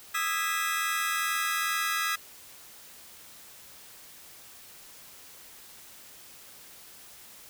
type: chord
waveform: sawtooth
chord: E major seventh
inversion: third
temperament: just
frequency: 1236.1 / 1318.5 / 1648.1 / 1977.8 Hz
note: D#6 / E6 / G#6 / B6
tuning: -12 / 0 / -14 / +2 cents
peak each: -29 dBFS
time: 0.14-2.16 s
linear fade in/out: 10 ms
effects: white hiss -50 dBFS RMS until 7.49 s